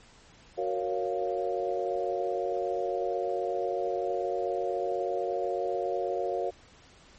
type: chord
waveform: sine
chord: Gb major seventh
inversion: none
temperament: equal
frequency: 370 / 466.2 / 554.4 / 698.5 Hz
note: Gb4 / Bb4 / Db5 / F5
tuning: 0 / 0 / 0 / 0 cents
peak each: -33 dBFS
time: 0.57-6.51 s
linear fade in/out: 20 ms
effects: pink hiss -56 dBFS RMS until 7.18 s + MP3 32 kbps